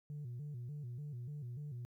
sine tone with vibrato, 133.7 Hz, C3, 38 cents sharp, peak -40 dBFS, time 0.1-1.85 s, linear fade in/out 0 ms, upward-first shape square, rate 3.4 Hz, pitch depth 170 cents each way, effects tanh soft clip ceiling -40 dBFS + 13-bit

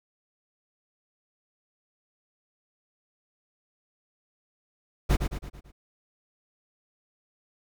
brown noise with echo, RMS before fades -20 dBFS, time 5.09-5.17 s, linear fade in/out 20 ms, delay 110 ms, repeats 5, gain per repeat -6 dB, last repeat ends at 5.72 s, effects none

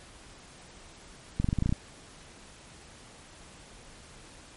clicks, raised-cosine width 5 ms, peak -14 dBFS, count 9, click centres 1.4 / 1.444 / 1.488 / 1.529 / 1.587 / 1.624 / 1.66 / 1.693 / 1.725 s, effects pink hiss -51 dBFS RMS until 4.56 s + MP3 48 kbps

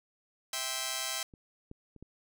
5% pulse chord, C major, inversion first, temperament just, 654.1 / 784.9 / 1046.5 Hz, E5 / G5 / C6, -14 / +2 / 0 cents, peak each -27 dBFS, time 0.53-1.23 s, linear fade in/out 2 ms
clicks, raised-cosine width 3 ms, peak -38 / -32 / -39 / -34 dBFS, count 4, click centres 1.338 / 1.714 / 1.963 / 2.026 s
effects none

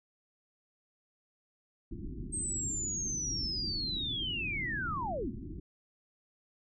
pink low-pass noise, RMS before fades -41 dBFS, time 1.91-5.6 s, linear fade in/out 5 ms, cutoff 370 Hz, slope 96 dB/octave
sine linear sweep, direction down, 8410 to 176.9 Hz, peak -33 dBFS, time 2.32-5.31 s, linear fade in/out 20 ms
effects none

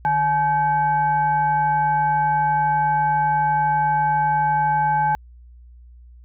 sine tone with frequency modulation, 853 Hz, G#5, 46 cents sharp, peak -16 dBFS, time 0.05-5.15 s, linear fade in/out 0 ms, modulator 701 Hz, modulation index 0.55, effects added 60 Hz sine -42 dBFS peak until 6.24 s

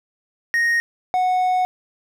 triangle tone pair in turn, 1864.7 / 736 Hz, A#6 / F#5, 0 / -9 cents, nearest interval octave + major third, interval 1609 cents, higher first, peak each -14 dBFS, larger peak neither, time 0.54-0.8 / 1.14-1.65 s, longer second, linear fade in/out 0 ms, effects none

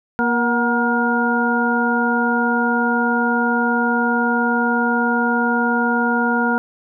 harmonic tone with a mistuned harmonic, 236.9 Hz, A#3, 28 cents sharp, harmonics 1 / 2 / 3 / 4 / 6, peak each -19 / -24 / -25 / -23 / -20 dBFS, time 0.19-6.58 s, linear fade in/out 0 ms, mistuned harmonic 3, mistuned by +65 cents, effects none

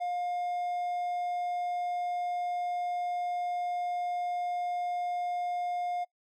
triangle tone, 710 Hz, F5, 28 cents sharp, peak -28 dBFS, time 0-6.05 s, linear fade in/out 20 ms, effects noise-tail reverb RT60 0.1 s tail -23 dB re dry

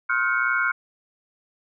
sine tone cluster, 1063 / 1296 / 1420 / 1541 / 2217 Hz, C6 / E6 / F6 / G6 / C#7, +27 / -30 / +28 / -30 / 0 cents, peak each -30 / -31 / -22 / -26 / -29 dBFS, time 0.09-0.72 s, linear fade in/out 10 ms, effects none

